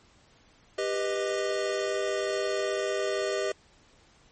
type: chord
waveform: square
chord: G augmented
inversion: none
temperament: equal with one note detuned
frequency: 395.9 / 493.9 / 622.3 Hz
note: G4 / B4 / D#5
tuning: +17 / 0 / 0 cents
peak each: -31 / -34 / -32 dBFS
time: 0.78-3.52 s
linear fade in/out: 5 ms
effects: pink hiss -60 dBFS RMS until 4.31 s + MP3 32 kbps